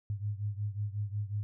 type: beating tone pair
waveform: sine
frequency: 101.7 / 107.2 Hz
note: G#2 / A2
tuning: -36 / -45 cents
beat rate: 5.5 Hz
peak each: -34 / -37 dBFS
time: 0.1-1.43 s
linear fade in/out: 0 ms
effects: none